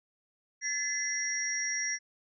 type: tone cluster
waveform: sine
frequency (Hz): 1727 / 2030 / 5670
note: A6 / B6 / F8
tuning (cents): -33 / +47 / +25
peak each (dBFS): -37 / -35 / -32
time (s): 0.61-1.99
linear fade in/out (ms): 50
effects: none